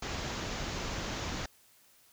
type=low-pass noise; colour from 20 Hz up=pink; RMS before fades=-37 dBFS; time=0.02-1.46 s; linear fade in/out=5 ms; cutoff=7100 Hz; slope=96 dB/octave; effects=white hiss -63 dBFS RMS until 2.12 s